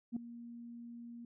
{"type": "tone with ADSR envelope", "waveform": "sine", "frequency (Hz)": 236, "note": "A#3", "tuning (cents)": 22, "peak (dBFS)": -30, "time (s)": [0.12, 1.25], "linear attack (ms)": 44, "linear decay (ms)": 3, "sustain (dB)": -16, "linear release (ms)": 3, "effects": ["tanh soft clip ceiling -30 dBFS"]}